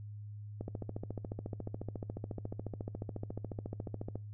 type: click train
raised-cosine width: 2 ms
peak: -26 dBFS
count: 51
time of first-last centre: 0.61-4.156 s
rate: 14.1 Hz
effects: noise-tail reverb RT60 0.3 s tail -23 dB re dry + added 104 Hz sine -43 dBFS peak until 4.33 s